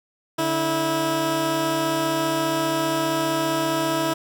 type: tone pair together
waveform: 15% pulse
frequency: 145.3 / 325.6 Hz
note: D3 / E4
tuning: -18 / -21 cents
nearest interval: octave + major second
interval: 1397 cents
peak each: -23 / -15 dBFS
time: 0.38-4.14 s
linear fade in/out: 10 ms
effects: none